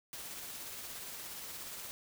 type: noise with tremolo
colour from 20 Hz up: white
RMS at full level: -44 dBFS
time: 0.13-1.91 s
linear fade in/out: 0 ms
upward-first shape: sine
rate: 17 Hz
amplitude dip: 25%
effects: none